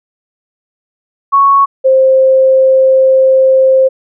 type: tone pair in turn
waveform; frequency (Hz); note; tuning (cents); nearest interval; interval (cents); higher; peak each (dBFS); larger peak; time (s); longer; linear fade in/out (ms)
sine; 1108.7 / 526.9; C#6 / C5; 0 / +12; octave + minor second; 1288; first; -4; neither; 1.32-1.66 / 1.84-3.89; second; 20
effects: none